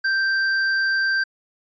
sine tone with tanh clipping, 1568 Hz, G6, in tune, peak -20 dBFS, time 0.04-1.24 s, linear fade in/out 10 ms, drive 12 dB, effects resampled to 16000 Hz

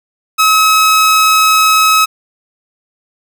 sawtooth tone, 1282 Hz, E6, 49 cents flat, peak -3 dBFS, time 0.38-2.06 s, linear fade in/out 20 ms, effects none

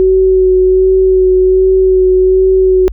sine tone with vibrato, 374.4 Hz, F#4, 20 cents sharp, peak -5 dBFS, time 0-2.88 s, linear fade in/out 0 ms, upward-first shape sine, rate 1.3 Hz, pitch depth 16 cents each way, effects added 50 Hz sine -20 dBFS peak until 2.92 s

